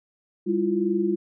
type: tone cluster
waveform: sine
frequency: 200.3 / 326.8 / 348.8 Hz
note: G3 / E4 / F4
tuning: +38 / -15 / -2 cents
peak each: -26 / -27 / -23 dBFS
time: 0.46-1.16 s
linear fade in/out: 20 ms
effects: none